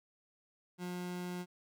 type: tone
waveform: 30% pulse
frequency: 178.7 Hz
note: F3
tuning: 40 cents sharp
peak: -36 dBFS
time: 0.78-1.46 s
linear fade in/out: 50 ms
effects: none